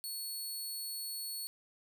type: tone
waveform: 15% pulse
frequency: 4400 Hz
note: C#8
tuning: 14 cents flat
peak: -32 dBFS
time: 0.04-1.47 s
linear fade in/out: 0 ms
effects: none